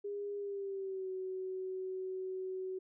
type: tone with pitch glide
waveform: sine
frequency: 406.5 to 374.9 Hz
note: G#4 to F#4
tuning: -37 to +23 cents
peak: -37 dBFS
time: 0.04-2.79 s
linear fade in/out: 10 ms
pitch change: -140 cents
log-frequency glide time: 0.37-1.1 s
effects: none